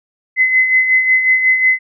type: tone with tremolo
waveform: sine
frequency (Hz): 2038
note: C7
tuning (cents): -46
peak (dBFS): -7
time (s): 0.36-1.79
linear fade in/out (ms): 50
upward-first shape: sine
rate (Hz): 5.5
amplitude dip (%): 55
effects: none